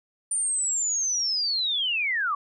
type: linear sweep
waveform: sine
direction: down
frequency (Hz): 9200 to 1099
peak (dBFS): -23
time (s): 0.31-2.35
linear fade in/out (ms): 5
effects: none